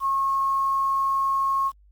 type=tone with quantisation; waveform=sine; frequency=1087 Hz; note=C#6; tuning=34 cents flat; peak=-20 dBFS; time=0-1.72 s; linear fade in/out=50 ms; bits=8; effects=added 50 Hz sine -52 dBFS peak until 1.91 s + Opus 32 kbps